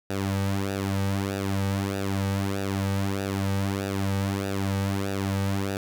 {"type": "tone with flanger", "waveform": "sawtooth", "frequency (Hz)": 98, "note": "G2", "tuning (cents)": 0, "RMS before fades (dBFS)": -27, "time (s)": [0.1, 5.77], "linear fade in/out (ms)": 0, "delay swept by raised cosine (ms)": [0.93, 2.93], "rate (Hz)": 1.6, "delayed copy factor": -0.75, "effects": []}